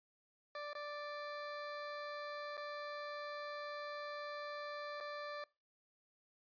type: tone with dropouts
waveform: 20% pulse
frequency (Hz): 587.3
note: D5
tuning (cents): 0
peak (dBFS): -38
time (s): 0.55-5.44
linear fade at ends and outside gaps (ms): 2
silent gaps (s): 0.732-0.751 / 2.57-2.576 / 5.003-5.008
effects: noise-tail reverb RT60 0.3 s tail -24 dB re dry + resampled to 11025 Hz